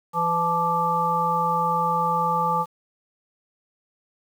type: harmonic tone with a mistuned harmonic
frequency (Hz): 168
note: E3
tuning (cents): +33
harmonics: 1 / 3 / 5 / 7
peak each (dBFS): -30 / -30 / -23 / -23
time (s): 0.13-2.66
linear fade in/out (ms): 50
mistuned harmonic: 5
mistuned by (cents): +61
effects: 8-bit